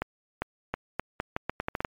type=accelerating click train; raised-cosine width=0.5 ms; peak=-13 dBFS; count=12; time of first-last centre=0.02-1.848 s; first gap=400 ms; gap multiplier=0.8; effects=MP3 96 kbps